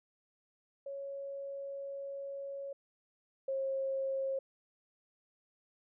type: tone pair in turn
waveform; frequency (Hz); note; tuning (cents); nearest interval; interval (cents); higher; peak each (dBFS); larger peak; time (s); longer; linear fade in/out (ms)
sine; 554.4 / 538; C#5 / C5; 0 / +48; minor second; 52; first; -39 / -32; second; 0.86-2.73 / 3.48-4.39; first; 5
effects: none